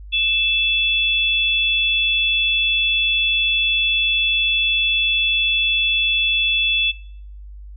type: tone pair together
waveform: sine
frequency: 2637 / 3427 Hz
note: E7 / A7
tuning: 0 / -46 cents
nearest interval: perfect fourth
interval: 454 cents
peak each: -19 dBFS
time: 0.12-6.92 s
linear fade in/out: 20 ms
effects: noise-tail reverb RT60 0.6 s tail -19 dB re dry + added 50 Hz sine -34 dBFS peak until 7.76 s